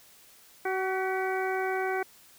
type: harmonic tone with a mistuned harmonic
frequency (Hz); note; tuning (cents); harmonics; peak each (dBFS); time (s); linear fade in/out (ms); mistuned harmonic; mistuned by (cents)
377.2; F#4; +33; 1 / 2 / 3 / 4 / 5 / 6; -30 / -32 / -40 / -35 / -39 / -40; 0.65-2.03; 5; 5; +55
effects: white hiss -56 dBFS RMS until 2.38 s

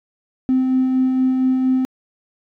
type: tone with tremolo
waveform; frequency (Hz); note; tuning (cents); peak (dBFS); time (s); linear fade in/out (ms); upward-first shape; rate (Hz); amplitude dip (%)
triangle; 259; C4; -17; -9; 0.49-1.85; 0; sine; 4.3; 40
effects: tanh soft clip ceiling -10 dBFS

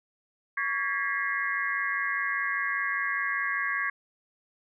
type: tone cluster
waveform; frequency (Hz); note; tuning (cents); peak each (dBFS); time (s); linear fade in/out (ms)
sine; 1127 / 1638 / 1743 / 1942 / 2124; C#6 / G#6 / A6 / B6 / C7; +28 / -24 / -17 / -30 / +25; -33 / -30 / -37 / -33 / -35; 0.57-3.9; 5
effects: none

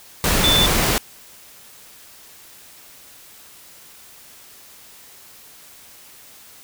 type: tone in noise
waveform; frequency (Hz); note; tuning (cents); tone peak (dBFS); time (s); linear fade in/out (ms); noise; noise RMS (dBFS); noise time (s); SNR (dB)
sine; 3520; A7; 0; -15; 0.44-0.66; 0; pink; -18; 0.24-0.98; 0
effects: white hiss -45 dBFS RMS until 6.63 s

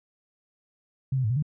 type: tone with pitch steps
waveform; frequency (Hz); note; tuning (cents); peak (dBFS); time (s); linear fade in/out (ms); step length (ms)
sine; 133.2 / 129.6 / 107.1 / 125.8 / 149.6; C3 / C3 / A2 / B2 / D3; +31 / -16 / -46 / +32 / +32; -22; 1.12-1.425; 5; 61
effects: none

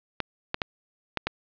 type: clicks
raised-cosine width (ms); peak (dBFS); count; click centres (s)
0.3; -10; 5; 0.203 / 0.544 / 0.618 / 1.173 / 1.27
effects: resampled to 11025 Hz + 8-bit

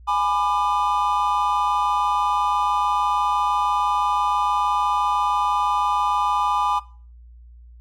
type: chord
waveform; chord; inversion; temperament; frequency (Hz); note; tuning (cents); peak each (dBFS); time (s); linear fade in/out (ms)
triangle; G# diminished; none; just; 830.6 / 996.7 / 1196.1; G#5 / B5 / D6; 0 / +16 / +31; -21; 0.07-6.8; 20
effects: noise-tail reverb RT60 0.4 s tail -20 dB re dry + added 59 Hz sine -42 dBFS peak until 7.8 s

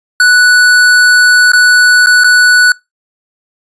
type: tone with dropouts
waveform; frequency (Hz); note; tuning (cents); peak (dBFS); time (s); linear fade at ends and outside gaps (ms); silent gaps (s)
square; 1480; F#6; 0; -4; 0.2-2.72; 2; 1.519-1.533 / 2.061-2.069 / 2.237-2.243
effects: noise-tail reverb RT60 0.2 s tail -23 dB re dry + resampled to 22050 Hz

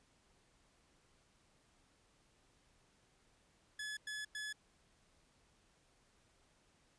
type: tone bursts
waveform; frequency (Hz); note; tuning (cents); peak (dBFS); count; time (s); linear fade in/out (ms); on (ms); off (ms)
sawtooth; 1708; G#6; +48; -38; 3; 3.79-4.528; 5; 180; 99
effects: pink hiss -72 dBFS RMS until 6.98 s + resampled to 22050 Hz

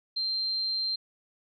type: tone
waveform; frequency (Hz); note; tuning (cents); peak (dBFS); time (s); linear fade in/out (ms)
sine; 4154; C8; -13; -27; 0.16-0.96; 10
effects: none

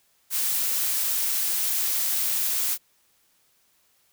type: noise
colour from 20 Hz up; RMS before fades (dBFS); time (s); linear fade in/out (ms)
blue; -25; 0.3-2.78; 50
effects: white hiss -65 dBFS RMS until 4.12 s

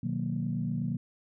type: chord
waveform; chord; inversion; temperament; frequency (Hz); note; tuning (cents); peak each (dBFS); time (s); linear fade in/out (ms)
sine; B major seventh; none; equal with one note detuned; 125.27 / 155.56 / 185 / 233.1; B2 / D#3 / F#3 / A#3; +25 / 0 / 0 / 0; -34; 0.03-0.97; 5
effects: tanh soft clip ceiling -19 dBFS

